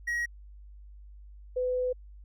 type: tone pair in turn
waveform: triangle / sine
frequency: 1900 / 503.2 Hz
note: A#6 / B4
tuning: +33 / +32 cents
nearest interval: octave + major seventh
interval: 2301 cents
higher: first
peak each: -26 dBFS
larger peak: neither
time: 0.07-0.26 / 1.56-1.93 s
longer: second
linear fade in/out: 10 ms
effects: added 50 Hz sine -46 dBFS peak until 2.24 s